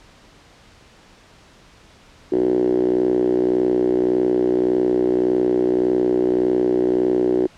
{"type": "tone with band-pass filter", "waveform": "5% pulse", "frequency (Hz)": 61.74, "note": "B1", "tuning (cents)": 0, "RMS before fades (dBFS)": -18, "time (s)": [2.32, 7.47], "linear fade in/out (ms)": 5, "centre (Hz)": 350, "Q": 8.6, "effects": ["pink hiss -49 dBFS RMS until 7.57 s", "low-pass 6000 Hz 12 dB/octave"]}